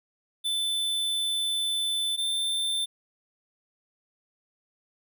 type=tone pair in turn; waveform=square; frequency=3520 / 3561 Hz; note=A7 / A7; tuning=0 / +20 cents; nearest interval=unison; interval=20 cents; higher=second; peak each=-26 dBFS; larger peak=neither; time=0.44-2.17 / 2.17-2.86 s; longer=first; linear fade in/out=20 ms; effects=none